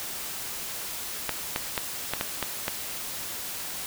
clicks, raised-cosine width 0.3 ms, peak -10 dBFS, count 7, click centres 1.293 / 1.561 / 1.778 / 2.136 / 2.211 / 2.427 / 2.681 s, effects white hiss -35 dBFS RMS until 3.86 s

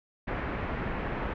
pink low-pass noise, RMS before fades -33 dBFS, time 0.27-1.34 s, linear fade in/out 10 ms, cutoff 2200 Hz, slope 24 dB/octave, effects none

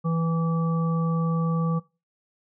harmonic tone, 164.9 Hz, E3, 1 cent sharp, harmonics 1 / 3 / 5 / 7, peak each -22 / -33 / -42 / -33 dBFS, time 0.04-1.8 s, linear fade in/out 20 ms, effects noise-tail reverb RT60 0.3 s tail -22 dB re dry

